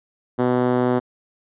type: tone with band-pass filter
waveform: 5% pulse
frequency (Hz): 124.6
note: B2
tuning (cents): +16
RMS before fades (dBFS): -19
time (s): 0.38-1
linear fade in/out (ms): 20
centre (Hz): 280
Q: 1.1
effects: resampled to 8000 Hz